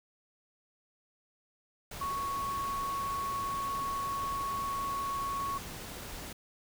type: tone in noise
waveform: sine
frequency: 1108.7 Hz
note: C#6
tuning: in tune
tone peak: -32 dBFS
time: 2.01-5.58 s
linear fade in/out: 5 ms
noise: pink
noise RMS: -43 dBFS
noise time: 1.91-6.33 s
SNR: +8 dB
effects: none